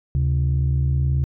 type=tone pair together; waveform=sine; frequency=74.2 / 133.24 Hz; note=D2 / C3; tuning=+18 / +32 cents; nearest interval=minor seventh; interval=1014 cents; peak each=-18 dBFS; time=0.15-1.24 s; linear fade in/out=0 ms; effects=tanh soft clip ceiling -13 dBFS